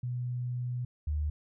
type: tone pair in turn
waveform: sine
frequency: 123.47 / 75.13 Hz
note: B2 / D2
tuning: 0 / +40 cents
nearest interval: major sixth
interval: 860 cents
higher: first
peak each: -31 / -28 dBFS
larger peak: second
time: 0.03-0.85 / 1.07-1.3 s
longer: first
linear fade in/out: 5 ms
effects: none